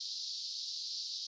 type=band-pass noise; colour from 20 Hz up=white; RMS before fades=-41 dBFS; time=0-1.27 s; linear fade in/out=10 ms; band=4000 to 5200 Hz; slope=48 dB/octave; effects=resampled to 16000 Hz